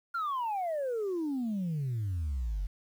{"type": "exponential sweep", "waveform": "sine", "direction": "down", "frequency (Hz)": [1417, 43.65], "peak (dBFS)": -28, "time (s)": [0.14, 2.67], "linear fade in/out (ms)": 10, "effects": ["tanh soft clip ceiling -28 dBFS", "10-bit"]}